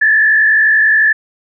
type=tone with frequency modulation; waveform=sine; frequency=1741 Hz; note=A6; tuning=19 cents flat; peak=-7 dBFS; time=0.01-1.13 s; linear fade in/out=10 ms; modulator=51.4 Hz; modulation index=0.99; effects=none